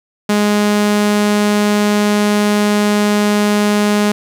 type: tone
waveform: sawtooth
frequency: 207.7 Hz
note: G#3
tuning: in tune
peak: -7 dBFS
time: 0.29-4.12 s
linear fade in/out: 5 ms
effects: low-pass 12000 Hz 12 dB/octave + 7-bit